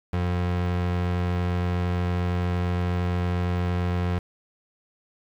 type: tone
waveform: 30% pulse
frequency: 88.7 Hz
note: F2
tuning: 27 cents sharp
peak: -20 dBFS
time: 0.13-4.19 s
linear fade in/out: 5 ms
effects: low-pass 3000 Hz 12 dB/octave + 8-bit